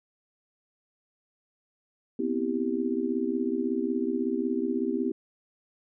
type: chord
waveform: sine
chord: C major seventh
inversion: third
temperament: just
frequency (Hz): 245.3 / 261.6 / 327 / 392.4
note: B3 / C4 / E4 / G4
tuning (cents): -12 / 0 / -14 / +2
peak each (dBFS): -31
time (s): 2.19-5.12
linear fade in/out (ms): 5
effects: none